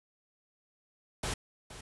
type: noise with echo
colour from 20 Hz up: pink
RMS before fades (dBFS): -34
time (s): 1.23-1.34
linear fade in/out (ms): 5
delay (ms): 470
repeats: 1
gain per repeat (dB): -13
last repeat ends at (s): 1.81
effects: resampled to 24000 Hz